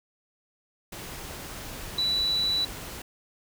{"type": "tone in noise", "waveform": "sine", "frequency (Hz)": 3951, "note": "B7", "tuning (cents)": 0, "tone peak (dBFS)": -23, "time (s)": [1.98, 2.65], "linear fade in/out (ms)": 5, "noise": "pink", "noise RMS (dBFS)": -39, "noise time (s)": [0.92, 3.02], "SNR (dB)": 13, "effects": []}